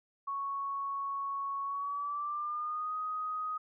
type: tone with pitch glide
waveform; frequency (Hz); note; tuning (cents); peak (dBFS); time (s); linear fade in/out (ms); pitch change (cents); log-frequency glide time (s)
sine; 1108.7 to 1251.7; C#6 to D#6; 0 to +10; -33; 0.27-3.58; 10; +210; 1.64-2.95
effects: none